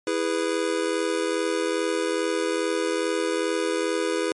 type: chord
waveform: square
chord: E major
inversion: none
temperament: just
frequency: 329.6 / 412 / 494.4 Hz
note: E4 / G#4 / B4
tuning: 0 / -14 / +2 cents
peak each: -28 dBFS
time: 0.07-4.32 s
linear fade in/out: 2 ms
effects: MP3 48 kbps